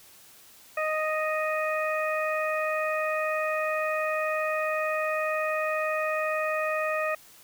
harmonic tone, 622 Hz, D#5, 1 cent flat, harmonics 1 / 2 / 3 / 4, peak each -28 / -31 / -33 / -34 dBFS, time 0.77-7.15 s, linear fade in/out 5 ms, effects white hiss -53 dBFS RMS until 7.43 s

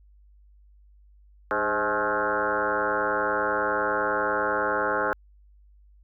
sine tone with frequency modulation, 961 Hz, B5, 48 cents flat, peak -22 dBFS, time 1.51-5.13 s, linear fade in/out 0 ms, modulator 110 Hz, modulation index 5.4, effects added 50 Hz sine -52 dBFS peak until 6.03 s

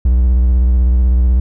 triangle tone with vibrato, 61.74 Hz, B1, in tune, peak -6 dBFS, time 0.05-1.4 s, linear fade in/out 5 ms, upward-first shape square, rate 16 Hz, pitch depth 73 cents each way, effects none

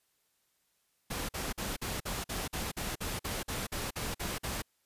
pink noise bursts, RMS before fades -36 dBFS, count 15, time 1.1-4.622 s, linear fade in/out 10 ms, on 190 ms, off 48 ms, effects white hiss -75 dBFS RMS until 4.85 s + resampled to 32000 Hz

